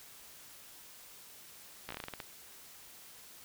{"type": "slowing click train", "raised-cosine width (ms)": 0.3, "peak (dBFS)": -24, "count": 10, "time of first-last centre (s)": [1.89, 2.202], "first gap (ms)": 15, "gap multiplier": 1.2, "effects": ["white hiss -54 dBFS RMS until 3.44 s"]}